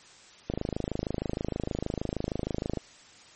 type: click train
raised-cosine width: 2 ms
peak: -16 dBFS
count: 61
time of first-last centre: 0.5-2.773 s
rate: 26.4 Hz
effects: white hiss -53 dBFS RMS until 3.35 s + MP3 32 kbps